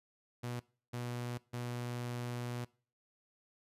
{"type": "tone bursts at uneven times", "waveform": "sawtooth", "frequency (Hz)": 121.5, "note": "B2", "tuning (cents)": -28, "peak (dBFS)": -34, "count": 3, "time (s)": [[0.43, 0.6], [0.93, 1.38], [1.53, 2.65]], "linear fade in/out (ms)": 10, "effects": ["noise-tail reverb RT60 0.4 s tail -22 dB re dry", "resampled to 32000 Hz"]}